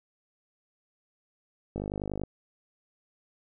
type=click train; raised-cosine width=2 ms; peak=-20 dBFS; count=25; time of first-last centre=1.76-2.236 s; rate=50.4 Hz; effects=none